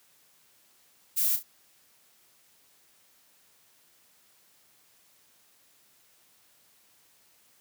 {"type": "noise with echo", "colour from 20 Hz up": "violet", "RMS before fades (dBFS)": -26, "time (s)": [1.16, 1.37], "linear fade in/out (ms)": 20, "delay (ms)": 32, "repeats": 2, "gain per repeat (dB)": -9, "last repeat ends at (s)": 1.434, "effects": ["white hiss -63 dBFS RMS until 7.6 s", "high-pass 80 Hz 12 dB/octave"]}